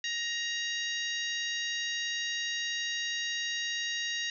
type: harmonic tone with a mistuned harmonic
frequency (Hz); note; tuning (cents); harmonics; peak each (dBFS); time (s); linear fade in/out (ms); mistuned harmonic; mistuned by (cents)
937; A#5; +9; 2 / 3 / 4 / 5 / 6 / 7; -35 / -37 / -37 / -43 / -42 / -44; 0.04-4.3; 2; 4; +24
effects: none